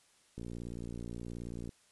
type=click train; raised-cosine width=3 ms; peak=-30 dBFS; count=78; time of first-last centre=0.38-1.692 s; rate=58.7 Hz; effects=white hiss -67 dBFS RMS until 1.91 s + resampled to 24000 Hz